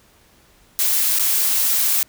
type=noise with dropouts; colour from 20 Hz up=blue; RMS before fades=-18 dBFS; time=0.79-2.03 s; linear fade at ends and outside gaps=0 ms; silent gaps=1.187-1.195 s; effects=pink hiss -54 dBFS RMS until 2.08 s